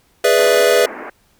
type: chord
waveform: square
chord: E dominant seventh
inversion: first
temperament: equal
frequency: 415.3 / 493.9 / 587.3 / 659.3 Hz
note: G#4 / B4 / D5 / E5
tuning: 0 / 0 / 0 / 0 cents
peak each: -17 / -15 / -18 / -18 dBFS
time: 0.24-0.86 s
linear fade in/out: 5 ms
type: band-pass noise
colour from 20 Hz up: pink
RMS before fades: -31 dBFS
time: 0.37-1.1 s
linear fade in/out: 5 ms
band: 240 to 2200 Hz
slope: 48 dB/octave
effects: pink hiss -57 dBFS RMS until 1.39 s